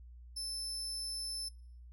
30% pulse tone, 5274 Hz, E8, in tune, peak -34 dBFS, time 0.36-1.49 s, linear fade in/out 10 ms, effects noise-tail reverb RT60 0.6 s tail -23 dB re dry + added 60 Hz sine -50 dBFS peak until 1.92 s

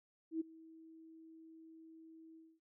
sine tone with ADSR envelope, 323.1 Hz, E4, 35 cents flat, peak -33 dBFS, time 0.31-2.6 s, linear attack 95 ms, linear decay 14 ms, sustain -22 dB, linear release 240 ms, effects none

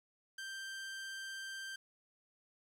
sawtooth tone, 1571 Hz, G6, 3 cents sharp, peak -39 dBFS, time 0.38-1.76 s, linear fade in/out 5 ms, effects low-pass 10000 Hz 12 dB/octave + 11-bit

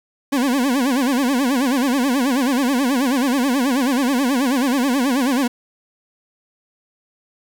40% pulse tone with vibrato, 261.6 Hz, C4, in tune, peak -15 dBFS, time 0.32-5.48 s, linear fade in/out 10 ms, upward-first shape sine, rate 9.3 Hz, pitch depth 170 cents each way, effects 7-bit

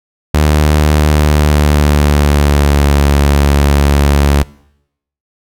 sawtooth tone with pitch glide, 75.5 to 71.26 Hz, D2 to C#2, +48 to +48 cents, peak -3 dBFS, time 0.34-4.43 s, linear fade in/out 5 ms, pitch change -100 cents, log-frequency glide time 1.08-2.97 s, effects noise-tail reverb RT60 0.8 s tail -23 dB re dry

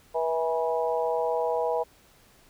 harmonic tone with a mistuned harmonic, 162.2 Hz, E3, 28 cents flat, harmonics 3 / 4 / 5 / 6, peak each -27 / -29 / -31 / -33 dBFS, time 0.14-1.84 s, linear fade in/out 20 ms, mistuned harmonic 5, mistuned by +31 cents, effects pink hiss -58 dBFS RMS until 2.49 s

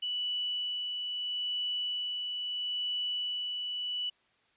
sine tone with tremolo, 2960 Hz, F#7, in tune, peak -30 dBFS, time 0.02-4.1 s, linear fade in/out 10 ms, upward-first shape sine, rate 0.76 Hz, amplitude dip 30%, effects white hiss -69 dBFS RMS until 4.56 s + resampled to 8000 Hz

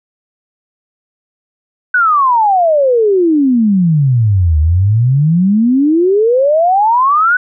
sine exponential two-way sweep, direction down then up, 1510 to 74.6 to 1510 Hz, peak -7 dBFS, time 1.94-7.37 s, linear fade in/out 5 ms, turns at 4.59 s, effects none

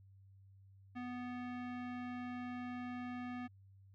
square tone with low-pass filter, 246.9 Hz, B3, in tune, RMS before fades -44 dBFS, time 0.95-3.48 s, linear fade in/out 20 ms, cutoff 2200 Hz, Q 1.5, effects added 97 Hz sine -59 dBFS peak until 3.94 s

